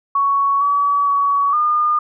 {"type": "tone with pitch steps", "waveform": "sine", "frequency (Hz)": [1115, 1140, 1129, 1214], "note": ["C#6", "C#6", "C#6", "D#6"], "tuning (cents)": [10, 48, 31, -43], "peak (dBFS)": -13, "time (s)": [0.15, 1.99], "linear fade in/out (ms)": 5, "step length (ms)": 460, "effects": []}